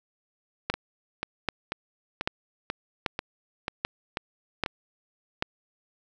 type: two click trains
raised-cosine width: 0.3 ms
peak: -13 / -9 dBFS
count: 9 / 7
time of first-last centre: 0.74-4.662 / 0.7-5.424 s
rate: 2.04 / 1.27 Hz
effects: none